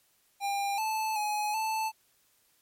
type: tone with pitch steps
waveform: square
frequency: 800 / 874 / 841 / 879 Hz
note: G5 / A5 / G#5 / A5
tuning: +35 / -12 / +22 / -2 cents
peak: -29 dBFS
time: 0.4-1.92 s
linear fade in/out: 50 ms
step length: 380 ms
effects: white hiss -68 dBFS RMS until 2.61 s + MP3 64 kbps